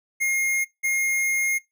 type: tone pair in turn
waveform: square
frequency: 2138 / 2138 Hz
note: C7 / C7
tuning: +37 / +37 cents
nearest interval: unison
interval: 0 cents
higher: neither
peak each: -21 dBFS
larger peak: neither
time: 0.2-0.65 / 0.83-1.59 s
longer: second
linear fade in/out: 20 ms
effects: noise-tail reverb RT60 0.2 s tail -22 dB re dry